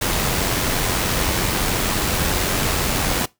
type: noise with amplitude modulation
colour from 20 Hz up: pink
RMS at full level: -19 dBFS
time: 0.01-3.26 s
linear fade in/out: 10 ms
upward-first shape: sine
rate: 91.6 Hz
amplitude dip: 35%
effects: noise-tail reverb RT60 0.2 s tail -21 dB re dry